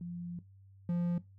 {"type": "tone pair in turn", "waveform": ["sine", "triangle"], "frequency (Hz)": [173.9, 173.9], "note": ["F3", "F3"], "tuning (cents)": [-7, -7], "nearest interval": "unison", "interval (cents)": 0, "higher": "neither", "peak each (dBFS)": [-38, -27], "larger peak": "second", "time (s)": [[0.01, 0.39], [0.89, 1.18]], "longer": "first", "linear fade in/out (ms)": 2, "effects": ["noise-tail reverb RT60 0.2 s tail -17 dB re dry", "added 97 Hz sine -55 dBFS peak until 1.38 s"]}